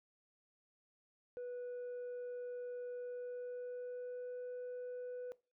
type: tone with pitch glide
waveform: sine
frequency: 491.2 to 495.8 Hz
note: B4 to B4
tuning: -9 to +7 cents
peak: -39 dBFS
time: 1.37-5.32 s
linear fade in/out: 0 ms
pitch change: +16 cents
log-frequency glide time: 2.94-4.4 s
effects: noise-tail reverb RT60 0.3 s tail -21 dB re dry + tanh soft clip ceiling -41 dBFS